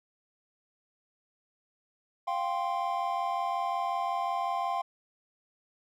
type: chord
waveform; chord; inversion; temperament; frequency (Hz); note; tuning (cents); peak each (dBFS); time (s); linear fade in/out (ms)
triangle; F suspended second; none; equal; 698.5 / 784 / 1046.5; F5 / G5 / C6; 0 / 0 / 0; -31; 2.27-4.82; 10
effects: none